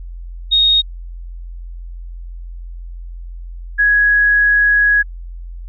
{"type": "tone pair in turn", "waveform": "sine", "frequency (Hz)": [3729, 1667.3], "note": ["A#7", "G#6"], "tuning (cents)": [0, 6], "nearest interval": "octave + major second", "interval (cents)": 1394, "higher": "first", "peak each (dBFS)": -9, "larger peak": "neither", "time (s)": [[0.51, 0.82], [3.78, 5.03]], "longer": "second", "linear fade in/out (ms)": 20, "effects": ["added 43 Hz sine -27 dBFS peak until 5.68 s"]}